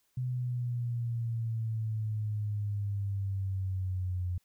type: exponential sweep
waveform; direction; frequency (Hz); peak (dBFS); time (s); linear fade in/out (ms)
sine; down; 126.8 to 89.3; -30; 0.17-4.38; 5
effects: white hiss -74 dBFS RMS until 4.44 s